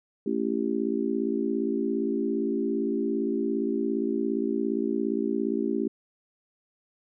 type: chord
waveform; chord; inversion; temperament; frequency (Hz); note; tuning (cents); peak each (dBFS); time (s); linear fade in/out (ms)
sine; A dominant seventh; none; equal with one note detuned; 220 / 277.2 / 334.6 / 392; A3 / C#4 / E4 / G4; 0 / 0 / +26 / 0; -30; 0.26-5.88; 5
effects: none